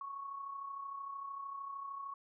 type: tone with amplitude modulation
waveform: sine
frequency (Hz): 1107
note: C#6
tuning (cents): -3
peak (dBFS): -39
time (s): 0.01-2.14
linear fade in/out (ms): 2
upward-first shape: sine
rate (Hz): 33.2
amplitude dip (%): 50
effects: none